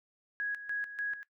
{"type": "tone with tremolo", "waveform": "sine", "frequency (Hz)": 1661.2, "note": "G#6", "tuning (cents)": 0, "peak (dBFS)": -31, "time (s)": [0.4, 1.23], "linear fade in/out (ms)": 0, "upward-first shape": "square", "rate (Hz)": 3.4, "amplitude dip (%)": 70, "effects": ["noise-tail reverb RT60 0.1 s tail -17 dB re dry"]}